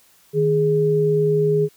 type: tone pair together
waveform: sine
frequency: 155.18 / 415.6 Hz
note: D#3 / G#4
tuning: -4 / +1 cents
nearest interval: octave + perfect fourth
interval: 1705 cents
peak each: -20 / -16 dBFS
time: 0.33-1.69 s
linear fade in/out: 50 ms
effects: white hiss -55 dBFS RMS until 1.76 s